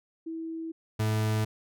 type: tone pair in turn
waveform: sine / 40% pulse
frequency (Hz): 325.7 / 108.49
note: E4 / A2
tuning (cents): -21 / -24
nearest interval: octave + perfect fifth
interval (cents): 1903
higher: first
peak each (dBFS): -33 / -24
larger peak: second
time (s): 0.26-0.72 / 0.99-1.45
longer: neither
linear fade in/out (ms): 10
effects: none